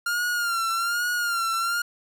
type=tone with vibrato; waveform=45% pulse; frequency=1396.9 Hz; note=F6; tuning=in tune; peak=-23 dBFS; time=0.06-1.82 s; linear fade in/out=5 ms; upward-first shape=sine; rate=1.2 Hz; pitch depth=65 cents each way; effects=none